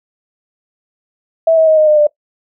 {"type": "tone with pitch steps", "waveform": "sine", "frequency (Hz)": [653, 641, 629.3, 617.8, 606.5, 595.4], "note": ["E5", "E5", "D#5", "D#5", "D#5", "D5"], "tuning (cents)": [-17, -49, 19, -12, -44, 24], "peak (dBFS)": -6, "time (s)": [1.47, 2.07], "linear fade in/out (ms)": 5, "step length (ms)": 100, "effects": ["noise-tail reverb RT60 0.1 s tail -21 dB re dry"]}